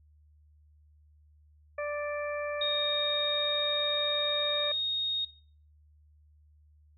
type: harmonic tone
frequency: 587.3 Hz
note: D5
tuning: in tune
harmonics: 1 / 2 / 3 / 4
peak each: -32 / -40 / -41 / -43 dBFS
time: 1.78-4.72 s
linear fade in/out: 5 ms
type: tone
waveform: sine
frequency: 3723 Hz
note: A#7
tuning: 3 cents flat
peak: -27 dBFS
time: 2.61-5.25 s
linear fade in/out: 5 ms
effects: noise-tail reverb RT60 0.5 s tail -21 dB re dry + added 75 Hz sine -58 dBFS peak until 6.97 s